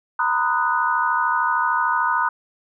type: chord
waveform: sine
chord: B major seventh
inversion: third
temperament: equal with one note detuned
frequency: 932.3 / 1005.6 / 1244.5 / 1480 Hz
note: A#5 / B5 / D#6 / F#6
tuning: 0 / +31 / 0 / 0 cents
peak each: -23 dBFS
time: 0.19-2.29 s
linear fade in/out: 5 ms
effects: none